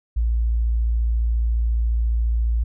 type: tone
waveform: sine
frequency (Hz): 57.2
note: A#1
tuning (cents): -32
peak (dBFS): -17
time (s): 0.16-2.64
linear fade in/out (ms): 10
effects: none